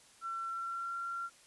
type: tone with pitch glide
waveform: sine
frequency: 1350 to 1373.6 Hz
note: E6 to F6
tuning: +41 to -29 cents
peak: -36 dBFS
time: 0.21-1.3 s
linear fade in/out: 50 ms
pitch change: +30 cents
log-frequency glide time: 0.44-0.96 s
effects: white hiss -61 dBFS RMS until 1.46 s + resampled to 24000 Hz